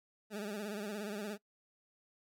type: tone with vibrato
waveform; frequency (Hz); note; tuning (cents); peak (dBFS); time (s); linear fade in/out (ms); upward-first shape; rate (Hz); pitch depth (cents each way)
20% pulse; 207.7; G#3; 0; -34; 0.3-1.38; 50; sine; 17; 86
effects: noise-tail reverb RT60 0.1 s tail -22 dB re dry